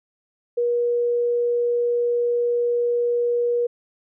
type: tone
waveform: sine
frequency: 479.1 Hz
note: A#4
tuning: 47 cents sharp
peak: -18 dBFS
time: 0.57-3.67 s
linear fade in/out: 10 ms
effects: none